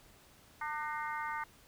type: harmonic tone with a mistuned harmonic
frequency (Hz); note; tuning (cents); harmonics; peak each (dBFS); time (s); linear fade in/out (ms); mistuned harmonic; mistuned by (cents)
301.4; D4; +45; 3 / 4 / 5 / 6 / 7; -39 / -41 / -43 / -45 / -46; 0.61-1.44; 5; 6; +46
effects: pink hiss -61 dBFS RMS until 1.67 s